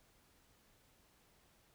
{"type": "silence", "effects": ["pink hiss -70 dBFS RMS until 1.74 s"]}